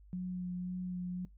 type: tone with vibrato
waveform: sine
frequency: 180.8 Hz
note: F#3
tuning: 40 cents flat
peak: -35 dBFS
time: 0.13-1.25 s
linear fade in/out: 0 ms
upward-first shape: sine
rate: 1.9 Hz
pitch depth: 15 cents each way
effects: noise-tail reverb RT60 0.2 s tail -23 dB re dry + added 50 Hz sine -55 dBFS peak until 1.37 s